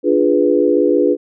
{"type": "chord", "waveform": "sine", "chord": "D diminished seventh", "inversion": "none", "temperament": "equal", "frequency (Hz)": [293.7, 349.2, 415.3, 493.9], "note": ["D4", "F4", "Ab4", "Cb5"], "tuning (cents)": [0, 0, 0, 0], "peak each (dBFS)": -16, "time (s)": [0.03, 1.17], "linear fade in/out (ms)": 50, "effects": []}